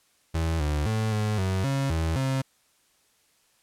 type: tone with pitch steps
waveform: 35% pulse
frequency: 81.5 / 74.5 / 109.8 / 106.7 / 94.6 / 136.9 / 81 / 133.4 Hz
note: E2 / D2 / A2 / G#2 / F#2 / C#3 / E2 / C3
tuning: -19 / +25 / -3 / +47 / +39 / -21 / -30 / +34 cents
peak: -22 dBFS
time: 0.34-2.42 s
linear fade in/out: 10 ms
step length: 260 ms
effects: white hiss -65 dBFS RMS until 3.62 s + low-pass 11000 Hz 12 dB/octave

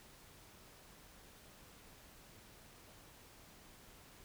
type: silence
effects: pink hiss -60 dBFS RMS until 4.24 s

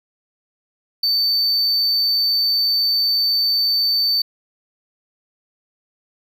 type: tone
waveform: triangle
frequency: 4554 Hz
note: C#8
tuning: 46 cents sharp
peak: -14 dBFS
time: 1.03-4.22 s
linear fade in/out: 5 ms
effects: none

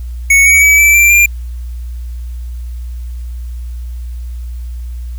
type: tone with pitch steps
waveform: square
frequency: 2217 / 2251 / 2285 / 2319 / 2354 / 2390 Hz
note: C#7 / C#7 / D7 / D7 / D7 / D7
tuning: 0 / +26 / -48 / -22 / +3 / +30 cents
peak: -5 dBFS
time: 0.3-1.26 s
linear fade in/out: 5 ms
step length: 160 ms
effects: added 60 Hz sine -20 dBFS peak until 5.18 s + white hiss -48 dBFS RMS until 5.18 s

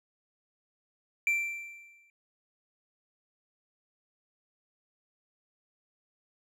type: tone with exponential decay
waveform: triangle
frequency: 2349 Hz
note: D7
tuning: in tune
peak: -21 dBFS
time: 1.27-2.1 s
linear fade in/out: 1 ms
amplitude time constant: 180 ms
effects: none

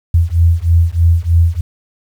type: beating tone pair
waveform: sine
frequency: 82.6 / 85.8 Hz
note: E2 / F2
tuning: +4 / -30 cents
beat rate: 3.2 Hz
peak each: -11 dBFS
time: 0.14-1.61 s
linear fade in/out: 5 ms
effects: 7-bit

